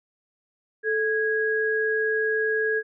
sine tone pair together, 437.6 / 1652 Hz, A4 / G#6, -9 / -10 cents, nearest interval octave + major seventh, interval 2299 cents, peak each -24 dBFS, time 0.83-2.83 s, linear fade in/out 50 ms, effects none

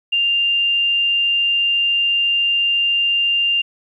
sine tone, 2794 Hz, F7, in tune, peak -14 dBFS, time 0.12-3.62 s, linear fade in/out 10 ms, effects 9-bit

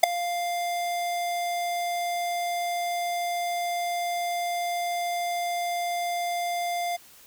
square tone with ADSR envelope, 698.5 Hz, F5, in tune, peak -8 dBFS, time 0.03-6.97 s, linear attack 8 ms, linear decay 4 ms, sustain -19 dB, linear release 16 ms, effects white hiss -52 dBFS RMS until 7.26 s

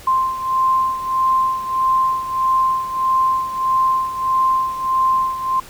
sine beating tone pair, 1046.5 / 1048.1 Hz, C6 / C6, 0 / +3 cents, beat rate 1.6 Hz, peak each -16 / -21 dBFS, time 0.07-5.6 s, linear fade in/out 5 ms, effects pink hiss -40 dBFS RMS until 5.69 s

